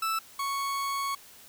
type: tone pair in turn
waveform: 40% pulse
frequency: 1318.5 / 1108.7 Hz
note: E6 / C#6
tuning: 0 / 0 cents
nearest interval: minor third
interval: 300 cents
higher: first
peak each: -26 / -28 dBFS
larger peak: first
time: 0.02-0.19 / 0.39-1.15 s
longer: second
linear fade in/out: 5 ms
effects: white hiss -52 dBFS RMS until 1.48 s